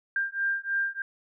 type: beating tone pair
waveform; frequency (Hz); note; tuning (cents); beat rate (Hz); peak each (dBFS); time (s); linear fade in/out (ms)
sine; 1591 / 1594.2; G6 / G6; +25 / +29; 3.2; -29; 0.16-1.02; 2
effects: none